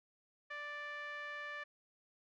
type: tone with low-pass filter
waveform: 5% pulse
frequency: 587.3 Hz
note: D5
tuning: in tune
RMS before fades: -45 dBFS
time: 0.5-1.64 s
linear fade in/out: 10 ms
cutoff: 1800 Hz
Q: 2.8
effects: none